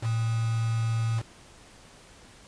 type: tone with quantisation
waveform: sine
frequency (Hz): 113.6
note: A#2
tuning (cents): -44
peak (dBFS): -24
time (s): 0.01-1.23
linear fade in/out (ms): 50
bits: 6
effects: pink hiss -52 dBFS RMS until 2.47 s + resampled to 22050 Hz